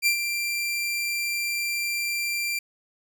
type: tone with ADSR envelope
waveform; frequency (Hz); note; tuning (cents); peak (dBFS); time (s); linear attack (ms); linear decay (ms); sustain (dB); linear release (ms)
sawtooth; 2366; D7; +12; -14; 0.02-2.59; 44; 95; -8; 4
effects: none